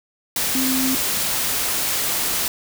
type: tone in noise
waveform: sine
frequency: 261.6 Hz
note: C4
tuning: in tune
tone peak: -20 dBFS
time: 0.55-0.95 s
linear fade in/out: 2 ms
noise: white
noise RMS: -22 dBFS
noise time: 0.36-2.48 s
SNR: -1 dB
effects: none